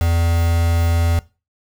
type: tone with quantisation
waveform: triangle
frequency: 84.3 Hz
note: E2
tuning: 39 cents sharp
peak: -12 dBFS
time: 0.01-1.19 s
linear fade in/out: 0 ms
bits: 4
effects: noise-tail reverb RT60 0.3 s tail -20 dB re dry